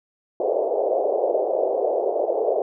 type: band-pass noise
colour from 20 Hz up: pink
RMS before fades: -22 dBFS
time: 0.4-2.62 s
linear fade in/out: 2 ms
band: 410 to 690 Hz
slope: 48 dB/octave
effects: none